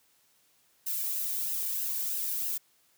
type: noise with flanger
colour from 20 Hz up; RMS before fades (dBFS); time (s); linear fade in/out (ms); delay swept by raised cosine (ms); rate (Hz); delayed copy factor
violet; -32; 0.86-2.58; 10; 0.87 to 1.55; 3.1; -0.55
effects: white hiss -67 dBFS RMS until 2.97 s + high-pass 60 Hz 12 dB/octave